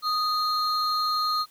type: tone pair together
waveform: triangle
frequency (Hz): 1244.5 / 4204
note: D#6 / C8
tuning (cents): 0 / +7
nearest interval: octave + major sixth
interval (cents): 2107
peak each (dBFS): -22 / -26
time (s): 0.02-1.46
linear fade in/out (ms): 50
effects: tanh soft clip ceiling -14 dBFS + white hiss -58 dBFS RMS until 1.5 s